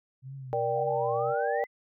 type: tone with vibrato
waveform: sine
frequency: 128.3 Hz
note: C3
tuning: 34 cents flat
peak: -38 dBFS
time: 0.22-1.35 s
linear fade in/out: 50 ms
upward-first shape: triangle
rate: 1.9 Hz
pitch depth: 130 cents each way
type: chord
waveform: sine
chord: G minor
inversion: first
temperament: just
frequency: 470.4 / 588 / 784 Hz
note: Bb4 / D5 / G5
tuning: +16 / +2 / 0 cents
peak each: -30 dBFS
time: 0.53-1.64 s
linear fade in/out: 0 ms
type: exponential sweep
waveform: sine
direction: up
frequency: 678 to 2061 Hz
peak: -36 dBFS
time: 0.73-1.67 s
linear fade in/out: 50 ms
effects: none